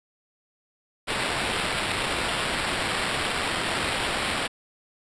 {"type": "noise with sample-and-hold", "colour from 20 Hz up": "violet", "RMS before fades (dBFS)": -27, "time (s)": [1.07, 4.48], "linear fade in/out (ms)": 20, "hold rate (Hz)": 6300, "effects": ["resampled to 22050 Hz"]}